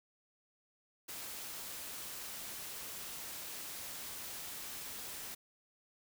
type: noise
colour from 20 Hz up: white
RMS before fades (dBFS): -45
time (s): 1.08-5.35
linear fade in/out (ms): 10
effects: none